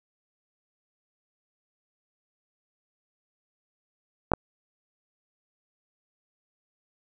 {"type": "clicks", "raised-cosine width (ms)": 1, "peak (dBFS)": -7, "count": 2, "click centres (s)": [4.318, 4.336], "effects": []}